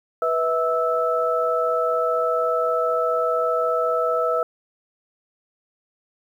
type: tone cluster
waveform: sine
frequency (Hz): 492.1 / 647 / 1312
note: B4 / E5 / E6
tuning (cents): -6 / -32 / -9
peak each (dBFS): -23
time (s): 0.22-4.43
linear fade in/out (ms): 2
effects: 9-bit